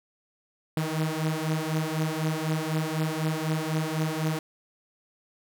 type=beating tone pair; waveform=sawtooth; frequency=155.56 / 159.56 Hz; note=D#3 / D#3; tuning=0 / +44 cents; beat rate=4 Hz; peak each=-25 dBFS; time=0.77-4.39 s; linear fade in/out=2 ms; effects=none